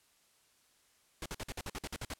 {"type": "noise bursts", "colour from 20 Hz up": "pink", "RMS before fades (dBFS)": -40, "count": 11, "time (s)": [1.22, 2.138], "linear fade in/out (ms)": 2, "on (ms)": 38, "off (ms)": 50, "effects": ["white hiss -69 dBFS RMS until 2.19 s", "low-pass 11000 Hz 12 dB/octave"]}